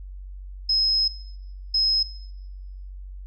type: tone bursts at uneven times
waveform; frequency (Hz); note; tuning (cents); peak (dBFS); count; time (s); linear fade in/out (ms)
sine; 5130; E8; -48; -18; 2; 0.69-1.08 / 1.74-2.03; 5
effects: noise-tail reverb RT60 1.0 s tail -21 dB re dry + added 47 Hz sine -35 dBFS peak until 3.26 s